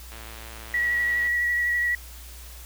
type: click train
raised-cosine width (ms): 0.3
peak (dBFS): -26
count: 130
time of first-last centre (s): 0.12-1.272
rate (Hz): 112
type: tone with vibrato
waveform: sine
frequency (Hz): 1928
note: B6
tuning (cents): -42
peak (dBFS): -21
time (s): 0.74-1.95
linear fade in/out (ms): 2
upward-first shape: triangle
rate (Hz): 12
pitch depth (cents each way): 23
effects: added 60 Hz sine -41 dBFS peak until 2.65 s + white hiss -46 dBFS RMS until 2.65 s